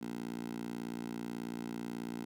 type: tone with high-pass filter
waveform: 10% pulse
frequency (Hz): 58.27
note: A#1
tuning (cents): 0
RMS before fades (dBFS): -41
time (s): 0.01-2.25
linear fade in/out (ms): 10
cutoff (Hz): 230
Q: 2.5
effects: none